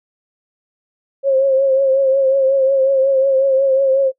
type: tone with vibrato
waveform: sine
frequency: 538 Hz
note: C5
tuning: 48 cents sharp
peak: -10 dBFS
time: 1.23-4.12 s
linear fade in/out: 50 ms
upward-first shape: triangle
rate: 5.5 Hz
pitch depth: 50 cents each way
effects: noise-tail reverb RT60 0.1 s tail -20 dB re dry